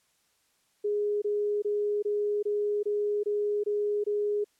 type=tone bursts; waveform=sine; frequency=414.5 Hz; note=G#4; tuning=3 cents flat; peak=-25 dBFS; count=9; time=0.84-4.444 s; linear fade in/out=10 ms; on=380 ms; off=23 ms; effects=white hiss -70 dBFS RMS until 4.59 s + low-pass 11000 Hz 12 dB/octave